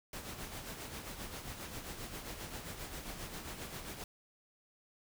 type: noise with tremolo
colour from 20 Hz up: pink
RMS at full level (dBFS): -43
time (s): 0.13-4.04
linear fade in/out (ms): 2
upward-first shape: sine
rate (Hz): 7.5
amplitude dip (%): 50
effects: none